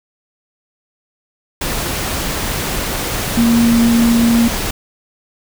sine tone in noise, 233.1 Hz, A#3, in tune, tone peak -9 dBFS, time 3.37-4.48 s, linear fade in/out 5 ms, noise pink, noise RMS -20 dBFS, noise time 1.61-4.71 s, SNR +8 dB, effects none

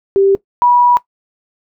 sine tone pair in turn, 392 / 972.5 Hz, G4 / B5, 0 / -27 cents, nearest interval octave + major third, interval 1573 cents, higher second, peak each -7 dBFS, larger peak neither, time 0.16-0.35 / 0.62-0.97 s, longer second, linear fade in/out 0 ms, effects noise-tail reverb RT60 0.1 s tail -18 dB re dry

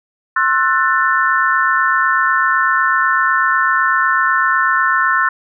sine chord, F# half-diminished seventh, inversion second, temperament just, 1065.6 / 1332 / 1480 / 1776 Hz, C6 / E6 / F#6 / A6, +31 / +18 / 0 / +16 cents, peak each -17 dBFS, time 0.36-5.29 s, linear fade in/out 5 ms, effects none

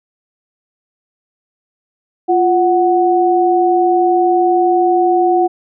sine tone pair together, 349.2 / 739.9 Hz, F4 / F#5, 0 / 0 cents, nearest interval octave + minor second, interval 1300 cents, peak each -12 dBFS, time 2.28-5.48 s, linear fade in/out 20 ms, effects none

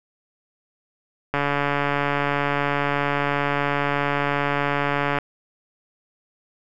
click train, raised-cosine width 0.5 ms, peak -7 dBFS, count 551, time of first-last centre 1.34-5.186 s, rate 143 Hz, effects none

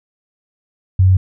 sine tone, 93.5 Hz, F#2, 19 cents sharp, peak -7 dBFS, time 0.99-1.17 s, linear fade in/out 5 ms, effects none

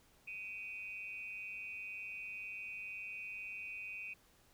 sine tone with amplitude modulation, 2500 Hz, D#7, 8 cents sharp, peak -39 dBFS, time 0.27-4.14 s, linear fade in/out 10 ms, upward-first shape sine, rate 202 Hz, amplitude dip 85%, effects pink hiss -68 dBFS RMS until 4.53 s

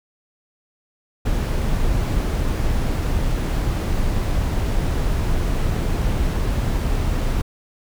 brown noise, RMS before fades -20 dBFS, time 1.25-7.42 s, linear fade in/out 10 ms, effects none

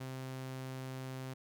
sawtooth tone, 130.81 Hz, C3, in tune, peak -37 dBFS, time 0-1.34 s, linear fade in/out 10 ms, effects none

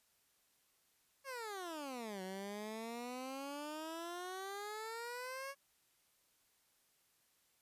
15% pulse exponential two-way sweep, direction down then up, 559 to 185 to 559 Hz, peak -37 dBFS, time 1.24-5.55 s, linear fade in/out 50 ms, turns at 2.22 s, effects white hiss -75 dBFS RMS until 7.61 s + resampled to 32000 Hz

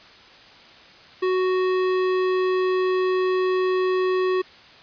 sine tone with tanh clipping, 370.8 Hz, F#4, 4 cents sharp, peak -21 dBFS, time 1.22-4.42 s, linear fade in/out 10 ms, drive 18 dB, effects white hiss -47 dBFS RMS until 4.82 s + resampled to 11025 Hz

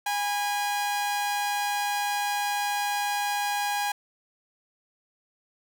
sawtooth tone pair together, 820 / 985.2 Hz, G#5 / B5, -22 / -5 cents, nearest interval minor third, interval 317 cents, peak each -22 / -33 dBFS, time 0.06-3.92 s, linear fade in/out 5 ms, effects none

